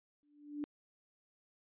sine tone with exponential growth, 293.2 Hz, D4, 3 cents flat, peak -34 dBFS, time 0.23-0.64 s, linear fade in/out 0 ms, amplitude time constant 88 ms, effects resampled to 8000 Hz

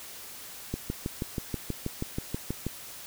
click train, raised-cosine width 3 ms, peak -17 dBFS, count 13, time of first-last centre 0.74-2.666 s, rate 6.23 Hz, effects white hiss -44 dBFS RMS until 3.06 s

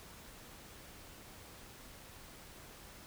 silence, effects pink hiss -54 dBFS RMS until 3.06 s

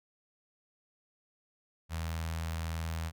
sawtooth tone with notch filter, 81.6 Hz, E2, 17 cents flat, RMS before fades -36 dBFS, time 1.89-3.12 s, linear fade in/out 50 ms, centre 340 Hz, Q 0.57, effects none

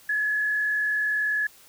sine tone with frequency modulation, 1700 Hz, G#6, 40 cents sharp, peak -22 dBFS, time 0.09-1.47 s, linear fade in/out 5 ms, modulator 40.7 Hz, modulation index 0.61, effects white hiss -53 dBFS RMS until 1.68 s

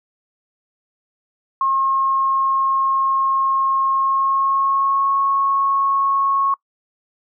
sine tone with pitch glide, 1077 to 1097.7 Hz, C6 to C#6, +50 to -17 cents, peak -15 dBFS, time 1.61-6.54 s, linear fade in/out 2 ms, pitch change +33 cents, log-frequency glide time 3.93-5.11 s, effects noise-tail reverb RT60 0.1 s tail -23 dB re dry

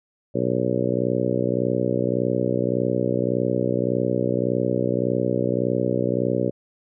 harmonic tone, 61.74 Hz, B1, in tune, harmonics 2 / 3 / 4 / 5 / 6 / 7 / 8 / 9, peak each -28 / -28 / -28 / -28 / -28 / -28 / -28 / -28 dBFS, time 0.34-6.51 s, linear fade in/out 20 ms, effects none

